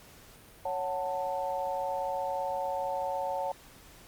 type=chord; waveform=sine; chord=F# minor; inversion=second; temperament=just; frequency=555 / 740 / 888 Hz; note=C#5 / F#5 / A5; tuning=+2 / 0 / +16 cents; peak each=-34 / -35 / -34 dBFS; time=0.65-3.52 s; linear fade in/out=5 ms; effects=pink hiss -54 dBFS RMS until 4.07 s + Opus 48 kbps